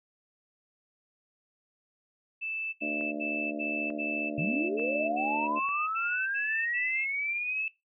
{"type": "tone bursts", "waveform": "sine", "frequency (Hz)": 2637, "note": "E7", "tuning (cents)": 0, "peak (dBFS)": -32, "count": 12, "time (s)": [2.41, 7.053], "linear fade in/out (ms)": 20, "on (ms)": 320, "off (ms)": 73}
{"type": "harmonic tone", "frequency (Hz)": 74.5, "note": "D2", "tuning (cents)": 25, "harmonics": [3, 4, 5, 6, 7, 8, 9], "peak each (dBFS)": [-39, -34, -45, -49, -46, -40, -42], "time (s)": [2.81, 5.6], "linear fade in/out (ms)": 20}
{"type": "click train", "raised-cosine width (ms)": 0.5, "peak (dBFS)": -34, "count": 4, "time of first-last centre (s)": [3.01, 5.689], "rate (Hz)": 1.12}
{"type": "linear sweep", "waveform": "sine", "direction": "up", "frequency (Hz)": [136, 2637], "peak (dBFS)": -29, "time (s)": [4.38, 7.68], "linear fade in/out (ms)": 2}
{"effects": ["noise-tail reverb RT60 0.2 s tail -17 dB re dry"]}